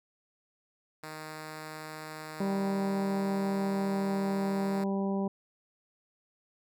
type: tone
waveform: 5% pulse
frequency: 155.56 Hz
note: D#3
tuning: in tune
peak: -29 dBFS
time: 1.03-4.84 s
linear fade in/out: 5 ms
type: harmonic tone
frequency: 196 Hz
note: G3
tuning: in tune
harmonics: 1 / 2 / 3 / 4 / 5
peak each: -29 / -35 / -39 / -41 / -43 dBFS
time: 2.4-5.28 s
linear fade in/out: 5 ms
effects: none